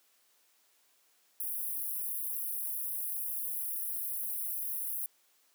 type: high-pass noise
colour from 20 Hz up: white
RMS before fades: -36 dBFS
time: 1.4-5.06 s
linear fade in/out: 2 ms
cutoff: 9900 Hz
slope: 96 dB/octave
effects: white hiss -69 dBFS RMS until 5.54 s + high-pass 300 Hz 12 dB/octave